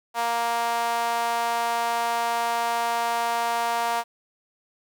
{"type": "tone with high-pass filter", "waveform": "sawtooth", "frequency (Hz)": 233.8, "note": "A#3", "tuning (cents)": 5, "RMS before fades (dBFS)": -25, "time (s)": [0.14, 4.04], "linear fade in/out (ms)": 50, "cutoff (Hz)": 820, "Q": 4.2, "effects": ["9-bit"]}